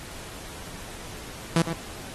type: tone with echo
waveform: sawtooth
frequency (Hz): 166.1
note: E3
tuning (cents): +13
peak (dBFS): -14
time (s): 1.56-1.62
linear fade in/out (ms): 2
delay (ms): 110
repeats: 1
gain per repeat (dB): -10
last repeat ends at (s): 1.73
effects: pink hiss -41 dBFS RMS until 2.14 s + AAC 32 kbps